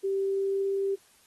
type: tone with pitch glide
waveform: sine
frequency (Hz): 390 to 392.5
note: G4 to G4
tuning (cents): -9 to +2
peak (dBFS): -25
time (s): 0.03-0.96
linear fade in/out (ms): 20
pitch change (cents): +11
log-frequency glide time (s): 0.17-0.73
effects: white hiss -61 dBFS RMS until 1.26 s + AAC 32 kbps